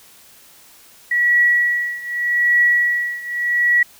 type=tone with tremolo; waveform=sine; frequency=1931 Hz; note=B6; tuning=39 cents flat; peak=-10 dBFS; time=1.11-3.83 s; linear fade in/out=5 ms; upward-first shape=triangle; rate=0.83 Hz; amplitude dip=90%; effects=white hiss -47 dBFS RMS until 3.99 s